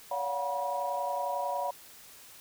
sine tone cluster, 568 / 708 / 739 / 966 Hz, C#5 / F5 / F#5 / B5, +42 / +23 / -2 / -39 cents, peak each -35 / -37 / -37 / -33 dBFS, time 0.11-1.71 s, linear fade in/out 5 ms, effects white hiss -52 dBFS RMS until 2.4 s

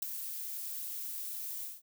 violet noise with ADSR envelope, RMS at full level -31 dBFS, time 0.02-1.82 s, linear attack 6 ms, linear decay 8 ms, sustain -9 dB, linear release 190 ms, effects none

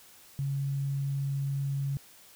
sine tone, 138.59 Hz, C#3, in tune, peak -28 dBFS, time 0.39-1.97 s, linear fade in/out 0 ms, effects white hiss -55 dBFS RMS until 2.35 s

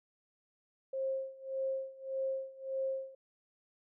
sine tone with tremolo, 533 Hz, C5, 32 cents sharp, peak -31 dBFS, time 0.93-3.15 s, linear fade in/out 5 ms, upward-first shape sine, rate 1.7 Hz, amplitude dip 90%, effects none

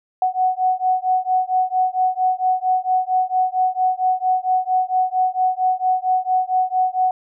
sine beating tone pair, 740 / 744.4 Hz, F#5 / F#5, 0 / +10 cents, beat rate 4.4 Hz, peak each -19 dBFS, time 0.22-7.11 s, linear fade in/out 2 ms, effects none

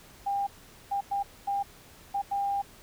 sine tone bursts at uneven times, 800 Hz, G5, 35 cents sharp, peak -26 dBFS, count 6, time 0.26-0.47 / 0.91-1.01 / 1.11-1.23 / 1.47-1.63 / 2.14-2.22 / 2.31-2.62 s, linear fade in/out 10 ms, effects pink hiss -53 dBFS RMS until 2.82 s

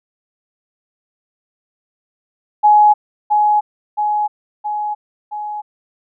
sine tone with echo, 840 Hz, G#5, 19 cents sharp, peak -6 dBFS, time 2.63-2.94 s, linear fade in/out 20 ms, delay 670 ms, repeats 4, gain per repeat -4 dB, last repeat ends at 5.62 s, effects none

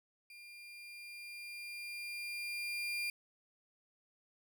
35% pulse tone with level ramp, 2400 Hz, D7, 37 cents sharp, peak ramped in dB -50 to -33 dBFS, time 0.3-3.1 s, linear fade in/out 2 ms, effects none

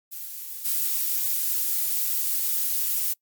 violet noise with level steps, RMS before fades -36 / -25 dBFS, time 0.11-3.14 s, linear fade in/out 20 ms, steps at 0.64 s, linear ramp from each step 20 ms, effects noise-tail reverb RT60 0.1 s tail -22 dB re dry + Opus 48 kbps

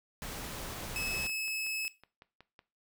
pink noise, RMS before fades -41 dBFS, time 0.22-1.27 s, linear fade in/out 0 ms
sawtooth tone, 2590 Hz, E7, 31 cents flat, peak -30 dBFS, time 0.96-1.88 s, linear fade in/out 0 ms
click train, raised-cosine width 0.3 ms, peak -36 dBFS, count 9, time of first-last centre 1.11-2.591 s, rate 5.4 Hz
effects noise-tail reverb RT60 0.3 s tail -17 dB re dry

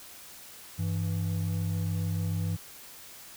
triangle tone pair together, 98 / 164.82 Hz, G2 / E3, 0 / 0 cents, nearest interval major sixth, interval 900 cents, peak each -27 / -30 dBFS, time 0.78-2.57 s, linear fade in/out 20 ms, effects white hiss -48 dBFS RMS until 3.36 s

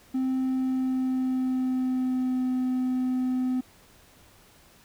triangle tone with pitch glide, 260.6 to 254.8 Hz, C4 to C4, -7 to -46 cents, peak -21 dBFS, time 0.14-3.61 s, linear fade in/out 10 ms, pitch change -39 cents, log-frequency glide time 0.41-2.48 s, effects tanh soft clip ceiling -17 dBFS + pink hiss -56 dBFS RMS until 4.84 s

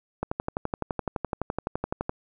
click train, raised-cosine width 1 ms, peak -13 dBFS, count 23, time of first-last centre 0.23-2.094 s, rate 11.8 Hz, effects none

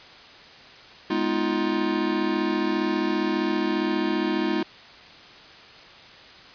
square chord, F half-diminished seventh, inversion first, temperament just, 209.5 / 251.4 / 314.3 / 349.2 Hz, Ab3 / Cb4 / Eb4 / F4, +15 / +31 / +18 / 0 cents, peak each -30 / -31 / -27 / -28 dBFS, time 1.1-4.63 s, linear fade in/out 5 ms, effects white hiss -46 dBFS RMS until 6.54 s + resampled to 11025 Hz

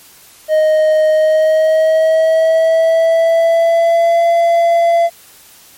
triangle tone with pitch glide, 622.3 to 678.6 Hz, D#5 to F5, 0 to -50 cents, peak -6 dBFS, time 0.48-5.1 s, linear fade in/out 50 ms, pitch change +150 cents, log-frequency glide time 1.12-4.25 s, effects white hiss -42 dBFS RMS until 5.77 s + MP3 64 kbps

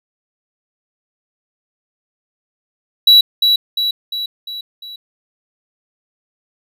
triangle tone with echo, 3918 Hz, B7, 15 cents flat, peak -3 dBFS, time 3.07-3.21 s, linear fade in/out 5 ms, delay 350 ms, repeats 5, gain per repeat -5 dB, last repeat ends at 4.96 s, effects none

